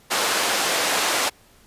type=band-pass noise; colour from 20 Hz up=pink; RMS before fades=-22 dBFS; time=0.1-1.3 s; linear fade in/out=20 ms; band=530 to 10000 Hz; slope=12 dB/octave; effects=pink hiss -54 dBFS RMS until 1.66 s + resampled to 32000 Hz